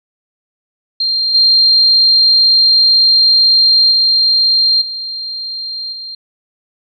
sine tone with level steps, 4186 Hz, C8, in tune, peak -12 / -6 / -8 / -20 / -24 dBFS, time 1-6.15 s, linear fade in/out 5 ms, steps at 1.34 / 3.91 / 4.81 / 5.92 s, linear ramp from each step 10 ms, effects none

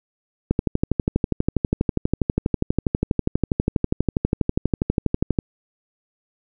click train, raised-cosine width 3 ms, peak -5 dBFS, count 61, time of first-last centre 0.51-5.388 s, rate 12.3 Hz, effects none

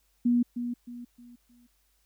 sine tone with echo, 241.2 Hz, B3, 41 cents flat, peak -20 dBFS, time 0.25-0.43 s, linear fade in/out 10 ms, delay 310 ms, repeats 4, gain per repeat -9 dB, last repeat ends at 1.67 s, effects added 50 Hz sine -70 dBFS peak until 2.05 s + white hiss -71 dBFS RMS until 2.05 s

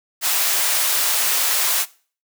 white high-pass noise, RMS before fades -19 dBFS, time 0.21-1.86 s, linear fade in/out 50 ms, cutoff 660 Hz, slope 12 dB/octave, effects noise-tail reverb RT60 0.4 s tail -20 dB re dry

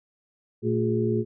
sine tone cluster, 116.3 / 224.1 / 357.2 / 416.6 Hz, A#2 / A3 / F4 / G#4, -4 / +32 / +39 / +5 cents, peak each -27 dBFS, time 0.62-1.25 s, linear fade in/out 50 ms, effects none

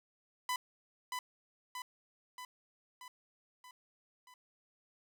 sawtooth tone with echo, 1000 Hz, B5, 21 cents sharp, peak -29 dBFS, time 0.49-0.56 s, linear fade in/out 2 ms, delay 630 ms, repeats 6, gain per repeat -4 dB, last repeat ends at 4.34 s, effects none

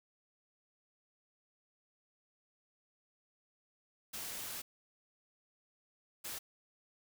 white noise bursts at uneven times, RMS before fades -43 dBFS, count 2, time 4.13-4.62 / 6.24-6.39 s, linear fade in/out 10 ms, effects none

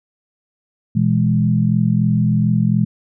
sine chord, E major, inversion second, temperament equal with one note detuned, 120.79 / 164.81 / 207.7 Hz, B2 / E3 / G#3, -38 / 0 / 0 cents, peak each -17 dBFS, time 0.95-2.85 s, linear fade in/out 10 ms, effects none

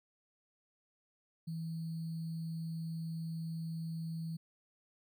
sine tone with sample-and-hold, 163.3 Hz, E3, 16 cents flat, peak -37 dBFS, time 1.47-4.37 s, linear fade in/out 10 ms, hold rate 4410 Hz, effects none

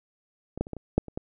clicks, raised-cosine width 2 ms, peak -22 / -12 / -27 / -20 / -25 / -7 / -27 / -18 dBFS, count 8, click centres 0.576 / 0.61 / 0.669 / 0.733 / 0.767 / 0.98 / 1.083 / 1.175 s, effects none

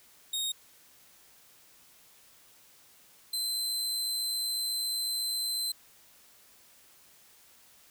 sawtooth tone pair in turn, 3729 / 4077 Hz, A#7 / C8, 0 / -46 cents, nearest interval major second, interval 154 cents, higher second, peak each -27 dBFS, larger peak neither, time 0.33-0.52 / 3.33-5.72 s, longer second, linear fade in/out 5 ms, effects white hiss -59 dBFS RMS until 7.9 s

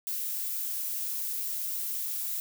violet noise, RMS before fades -33 dBFS, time 0.07-2.4 s, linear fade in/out 0 ms, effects none

